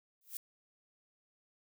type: noise with exponential growth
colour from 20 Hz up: violet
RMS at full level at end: -37 dBFS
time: 0.21-0.37 s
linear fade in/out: 2 ms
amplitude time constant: 33 ms
effects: none